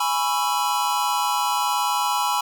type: chord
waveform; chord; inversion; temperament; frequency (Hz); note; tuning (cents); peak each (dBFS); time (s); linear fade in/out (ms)
square; C# minor seventh; second; equal with one note detuned; 830.6 / 987.8 / 1108.7 / 1330; G#5 / B5 / C#6 / E6; 0 / 0 / 0 / +15; -26 / -24 / -30 / -29; 0-2.41; 5
effects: 9-bit